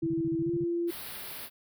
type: tone with pitch glide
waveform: sine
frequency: 329.6 to 342.6 Hz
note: E4 to F4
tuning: 0 to -33 cents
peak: -27 dBFS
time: 0.02-0.91 s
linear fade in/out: 10 ms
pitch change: +67 cents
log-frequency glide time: 0.4-0.52 s
type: tone bursts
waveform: sine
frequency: 146.83 Hz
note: D3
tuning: in tune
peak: -33 dBFS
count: 9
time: 0.03-0.641 s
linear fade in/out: 2 ms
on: 35 ms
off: 37 ms
type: band-stop noise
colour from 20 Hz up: white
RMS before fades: -41 dBFS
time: 0.87-1.5 s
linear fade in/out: 50 ms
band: 4900 to 9700 Hz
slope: 48 dB/octave
effects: none